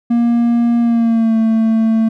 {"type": "tone with pitch glide", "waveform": "triangle", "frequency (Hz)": [235.8, 223.3], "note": ["A#3", "A3"], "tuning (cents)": [20, 26], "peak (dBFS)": -8, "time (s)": [0.1, 2.09], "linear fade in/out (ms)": 10, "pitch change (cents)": -94, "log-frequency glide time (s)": [0.8, 1.36], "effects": []}